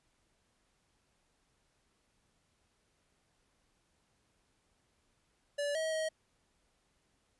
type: tone with pitch steps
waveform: square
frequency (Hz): 577 / 638 / 633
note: D5 / D#5 / D#5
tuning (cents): -31 / +43 / +30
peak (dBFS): -33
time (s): 5.58-6.09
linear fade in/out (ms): 10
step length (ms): 170
effects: pink hiss -75 dBFS RMS until 7.39 s + resampled to 24000 Hz